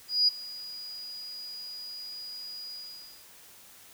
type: tone with ADSR envelope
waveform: sine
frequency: 4900 Hz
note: D#8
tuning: 27 cents flat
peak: -18 dBFS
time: 0.08-3.27 s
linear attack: 200 ms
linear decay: 13 ms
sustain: -20 dB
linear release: 550 ms
effects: white hiss -53 dBFS RMS until 3.93 s